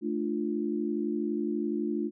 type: chord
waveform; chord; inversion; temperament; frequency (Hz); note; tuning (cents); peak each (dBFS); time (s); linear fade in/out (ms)
sine; D minor; second; equal with one note detuned; 220 / 297.2 / 349.2; A3 / D4 / F4; 0 / +21 / 0; -32; 0.01-2.11; 50
effects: none